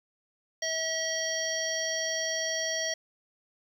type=harmonic tone with a mistuned harmonic; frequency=645 Hz; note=E5; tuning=38 cents flat; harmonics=1 / 3 / 5 / 7 / 9; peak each=-34 / -34 / -37 / -38 / -33 dBFS; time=0.62-2.94 s; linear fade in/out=5 ms; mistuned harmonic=9; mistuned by=-43 cents; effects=9-bit